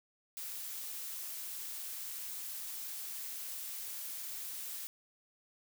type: noise with amplitude modulation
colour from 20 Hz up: blue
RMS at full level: -41 dBFS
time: 0.37-4.87 s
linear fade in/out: 0 ms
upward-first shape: sine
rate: 263 Hz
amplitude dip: 35%
effects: none